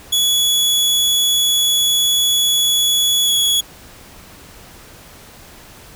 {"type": "tone with pitch glide", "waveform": "sawtooth", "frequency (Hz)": [3389, 3364], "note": ["G#7", "G#7"], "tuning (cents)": [34, 22], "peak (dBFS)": -10, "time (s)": [0.12, 3.61], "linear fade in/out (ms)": 10, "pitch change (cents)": -12, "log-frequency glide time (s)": [3.25, 3.31], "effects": ["pink hiss -41 dBFS RMS until 5.95 s"]}